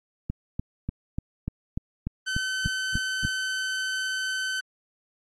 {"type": "click train", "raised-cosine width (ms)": 5, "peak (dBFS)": -16, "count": 11, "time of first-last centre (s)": [0.3, 3.25], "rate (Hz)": 3.39}
{"type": "tone", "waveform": "sawtooth", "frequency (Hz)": 1527, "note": "G6", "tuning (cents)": -46, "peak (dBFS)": -23, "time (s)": [2.26, 4.61], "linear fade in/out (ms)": 20}
{"effects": ["low-pass 8000 Hz 12 dB/octave", "AAC 32 kbps"]}